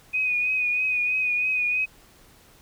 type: tone with vibrato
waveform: sine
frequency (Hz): 2489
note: D#7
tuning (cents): 0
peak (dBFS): -21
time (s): 0.13-1.86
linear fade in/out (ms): 20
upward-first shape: triangle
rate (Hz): 3.1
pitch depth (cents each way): 39
effects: pink hiss -54 dBFS RMS until 2.61 s